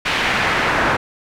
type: noise with band-pass filter sweep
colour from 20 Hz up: brown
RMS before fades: -18 dBFS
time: 0.05-0.97 s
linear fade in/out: 10 ms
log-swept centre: 2600 to 1400 Hz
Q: 1.4
effects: none